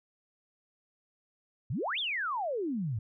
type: exponential two-way sweep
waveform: sine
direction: up then down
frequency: 99.7 to 3691 to 99.7 Hz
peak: -30 dBFS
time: 1.7-2.99 s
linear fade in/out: 5 ms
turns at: 1.99 s
effects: none